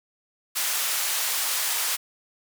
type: band-pass noise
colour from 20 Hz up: white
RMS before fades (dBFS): -26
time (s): 0.55-1.97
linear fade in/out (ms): 20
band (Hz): 790 to 16000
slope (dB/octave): 12
effects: none